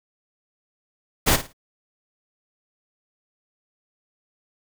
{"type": "noise with echo", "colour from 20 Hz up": "pink", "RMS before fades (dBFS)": -17, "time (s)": [1.26, 1.37], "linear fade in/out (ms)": 20, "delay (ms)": 54, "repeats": 3, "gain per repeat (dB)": -12, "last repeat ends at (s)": 1.532, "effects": []}